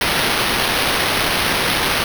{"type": "noise with sample-and-hold", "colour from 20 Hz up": "white", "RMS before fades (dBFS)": -18, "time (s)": [0.01, 2.04], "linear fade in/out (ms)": 2, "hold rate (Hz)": 7350, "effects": []}